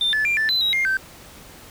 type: tone with pitch steps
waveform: triangle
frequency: 3586 / 1735 / 2381 / 1762 / 4030 / 3838 / 2118 / 1551 Hz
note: A7 / A6 / D7 / A6 / B7 / A#7 / C7 / G6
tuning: +32 / -25 / +23 / +2 / +34 / +50 / +21 / -19 cents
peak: -15 dBFS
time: 0.01-0.97 s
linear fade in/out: 2 ms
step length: 120 ms
effects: tanh soft clip ceiling -14 dBFS + pink hiss -44 dBFS RMS until 1.7 s